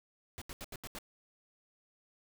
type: noise bursts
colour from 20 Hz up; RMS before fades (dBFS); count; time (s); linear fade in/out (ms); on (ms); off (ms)
pink; -44; 6; 0.38-0.986; 0; 36; 78
effects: none